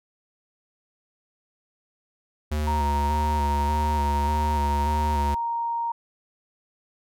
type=tone with vibrato; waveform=square; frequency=74.1 Hz; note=D2; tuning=16 cents sharp; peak=-24 dBFS; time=2.51-5.35 s; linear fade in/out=10 ms; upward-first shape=square; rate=1.7 Hz; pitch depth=35 cents each way
type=tone; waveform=sine; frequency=932.3 Hz; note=A#5; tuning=in tune; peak=-24 dBFS; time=2.67-5.92 s; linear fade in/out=5 ms
effects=none